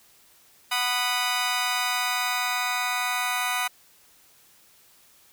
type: chord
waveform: 15% pulse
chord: B major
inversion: second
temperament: just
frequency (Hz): 740.8 / 987.8 / 1234.7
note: F#5 / B5 / D#6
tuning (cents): +2 / 0 / -14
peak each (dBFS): -22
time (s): 0.71-3.68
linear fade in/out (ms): 10
effects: white hiss -57 dBFS RMS until 5.32 s